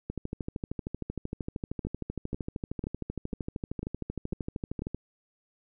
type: two click trains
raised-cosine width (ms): 3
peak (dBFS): -21 / -20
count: 7 / 64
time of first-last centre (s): 1.85-4.82 / 0.1-4.946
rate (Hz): 2.02 / 13
effects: none